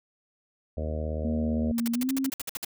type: harmonic tone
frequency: 77.6 Hz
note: D#2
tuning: 4 cents flat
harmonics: 1 / 2 / 3 / 4 / 5 / 6 / 7 / 8 / 9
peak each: -30 / -40 / -38 / -44 / -45 / -40 / -38 / -39 / -49 dBFS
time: 0.77-1.72 s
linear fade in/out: 5 ms
type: tone with pitch glide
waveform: sine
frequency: 233.1 to 267.8 Hz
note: A#3 to C4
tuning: 0 to +40 cents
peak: -25 dBFS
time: 1.24-2.3 s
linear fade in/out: 10 ms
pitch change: +240 cents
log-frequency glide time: 1.92-2.11 s
type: noise bursts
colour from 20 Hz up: white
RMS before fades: -33 dBFS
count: 12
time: 1.78-2.648 s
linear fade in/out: 2 ms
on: 21 ms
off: 56 ms
effects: none